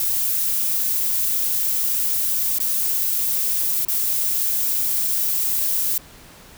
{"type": "noise with dropouts", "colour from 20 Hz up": "violet", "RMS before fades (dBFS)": -21, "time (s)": [0, 5.98], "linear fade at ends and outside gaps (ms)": 2, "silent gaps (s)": [[2.586, 2.601], [3.85, 3.883]], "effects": ["pink hiss -45 dBFS RMS until 6.57 s"]}